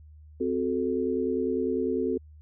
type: chord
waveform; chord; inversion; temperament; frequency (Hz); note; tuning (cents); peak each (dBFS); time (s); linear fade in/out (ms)
sine; F# diminished; second; equal with one note detuned; 259.8 / 370 / 440; C4 / F#4 / A4; -12 / 0 / 0; -29; 0.4-2.18; 10
effects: added 76 Hz sine -47 dBFS peak until 2.41 s